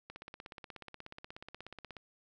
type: click train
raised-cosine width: 0.3 ms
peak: -30 dBFS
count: 32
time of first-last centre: 0.1-1.967 s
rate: 16.6 Hz
effects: none